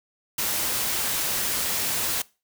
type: noise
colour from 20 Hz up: white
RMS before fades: -26 dBFS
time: 0.38-2.22 s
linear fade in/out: 5 ms
effects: noise-tail reverb RT60 0.3 s tail -22 dB re dry